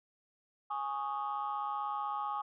sine chord, Ab suspended fourth, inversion none, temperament equal, 830.6 / 1108.7 / 1244.5 Hz, Ab5 / Db6 / Eb6, 0 / 0 / 0 cents, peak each -36 / -38 / -38 dBFS, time 0.7-2.42 s, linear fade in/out 10 ms, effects tanh soft clip ceiling -27 dBFS

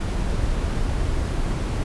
brown noise, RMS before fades -23 dBFS, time 0-1.84 s, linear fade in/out 10 ms, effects resampled to 24000 Hz

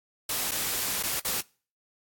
white noise with dropouts, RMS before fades -29 dBFS, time 0.29-1.41 s, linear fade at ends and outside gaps 5 ms, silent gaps 0.511-0.516 / 1.028-1.034 / 1.199-1.247 s, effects noise-tail reverb RT60 0.4 s tail -24 dB re dry + AAC 64 kbps

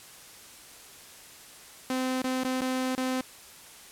sawtooth tone with dropouts, 257.8 Hz, C4, 26 cents flat, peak -23 dBFS, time 1.9-3.21 s, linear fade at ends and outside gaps 2 ms, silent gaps 2.22-2.242 / 2.435-2.448 / 2.609-2.616 / 2.951-2.977 s, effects white hiss -49 dBFS RMS until 3.91 s + low-pass 12000 Hz 12 dB/octave

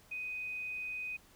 sine tone, 2500 Hz, D#7, 8 cents sharp, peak -37 dBFS, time 0.11-1.17 s, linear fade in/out 10 ms, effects pink hiss -62 dBFS RMS until 1.35 s

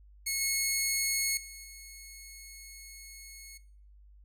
10% pulse tone with level steps, 2184 Hz, C#7, 26 cents flat, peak -21 / -19 / -36 / -38 dBFS, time 0.26-3.58 s, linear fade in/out 10 ms, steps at 0.41 / 1.37 / 1.64 s, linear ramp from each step 2 ms, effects noise-tail reverb RT60 0.5 s tail -18 dB re dry + added 50 Hz sine -53 dBFS peak until 4.24 s

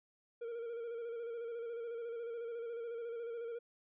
triangle tone with vibrato, 466.2 Hz, A#4, in tune, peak -38 dBFS, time 0.41-3.59 s, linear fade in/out 10 ms, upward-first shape square, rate 14 Hz, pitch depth 33 cents each way, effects resampled to 8000 Hz

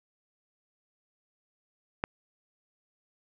click, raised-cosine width 0.5 ms, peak -13 dBFS, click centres 2.039 s, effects none

